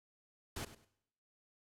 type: noise with echo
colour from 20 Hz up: pink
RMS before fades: -42 dBFS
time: 0.56-0.65 s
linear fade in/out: 5 ms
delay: 100 ms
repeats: 2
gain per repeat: -14 dB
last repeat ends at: 0.85 s
effects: noise-tail reverb RT60 0.8 s tail -20 dB re dry + low-pass 12000 Hz 12 dB/octave